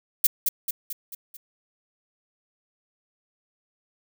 violet noise with echo, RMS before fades -17 dBFS, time 0.24-0.27 s, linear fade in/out 5 ms, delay 220 ms, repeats 5, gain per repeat -5 dB, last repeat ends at 1.37 s, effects none

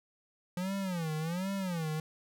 square tone with vibrato, 174.61 Hz, F3, in tune, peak -33 dBFS, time 0.57-2 s, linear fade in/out 2 ms, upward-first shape sine, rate 1.3 Hz, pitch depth 210 cents each way, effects none

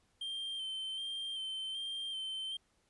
triangle tone with vibrato, 3136 Hz, G7, in tune, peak -36 dBFS, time 0.21-2.57 s, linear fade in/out 5 ms, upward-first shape square, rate 1.3 Hz, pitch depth 23 cents each way, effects pink hiss -74 dBFS RMS until 2.89 s + resampled to 24000 Hz

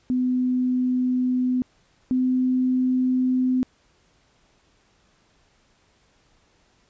sine tone pair in turn, 252.3 / 255.2 Hz, B3 / C4, +37 / -43 cents, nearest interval unison, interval 20 cents, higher second, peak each -19 / -18 dBFS, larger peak second, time 0.1-1.62 / 2.11-3.63 s, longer neither, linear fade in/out 0 ms, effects pink hiss -62 dBFS RMS until 6.89 s + resampled to 16000 Hz

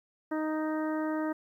harmonic tone, 311.1 Hz, D#4, in tune, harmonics 1 / 2 / 3 / 4 / 5 / 6, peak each -30 / -36 / -40 / -42 / -44 / -46 dBFS, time 0.31-1.33 s, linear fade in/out 10 ms, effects 11-bit

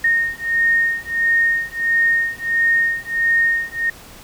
sine beating tone pair, 1846 / 1847.5 Hz, A#6 / A#6, -17 / -16 cents, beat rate 1.5 Hz, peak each -18 dBFS, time 0.04-3.9 s, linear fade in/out 5 ms, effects pink hiss -41 dBFS RMS until 4.23 s

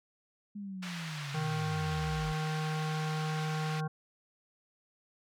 sine linear sweep, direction down, 207.7 to 47.02 Hz, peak -38 dBFS, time 0.55-2.33 s, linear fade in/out 10 ms
pink band-pass noise, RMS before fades -44 dBFS, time 0.82-3.81 s, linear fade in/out 10 ms, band 1300 to 4500 Hz, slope 12 dB/octave
harmonic tone, 155.56 Hz, D#3, in tune, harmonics 1 / 3 / 5 / 7 / 9 / 10, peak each -32 / -43 / -41 / -45 / -48 / -49 dBFS, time 1.34-3.88 s, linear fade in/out 10 ms
effects none

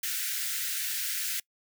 white high-pass noise, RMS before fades -32 dBFS, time 0.03-1.4 s, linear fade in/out 5 ms, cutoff 1400 Hz, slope 96 dB/octave, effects noise-tail reverb RT60 0.1 s tail -24 dB re dry

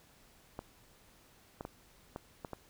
clicks, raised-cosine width 1 ms, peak -26 dBFS, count 6, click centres 0.591 / 1.609 / 1.651 / 2.161 / 2.448 / 2.533 s, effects pink hiss -63 dBFS RMS until 2.69 s

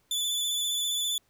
sawtooth tone with vibrato, 3486 Hz, A7, 17 cents flat, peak -24 dBFS, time 0.11-1.18 s, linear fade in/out 2 ms, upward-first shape square, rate 15 Hz, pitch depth 21 cents each way, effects pink hiss -69 dBFS RMS until 1.29 s

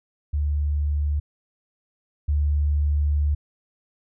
sine tone pair in turn, 73.42 / 73.42 Hz, D2 / D2, 0 / 0 cents, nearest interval unison, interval 0 cents, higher neither, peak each -20 / -18 dBFS, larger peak second, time 0.33-1.2 / 2.28-3.35 s, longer second, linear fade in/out 10 ms, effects none

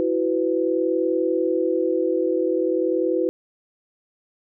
sine chord, E suspended second, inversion none, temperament equal with one note detuned, 329.6 / 370 / 501.1 Hz, E4 / F#4 / B4, 0 / 0 / +25 cents, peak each -23 dBFS, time 0-3.29 s, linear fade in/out 0 ms, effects none

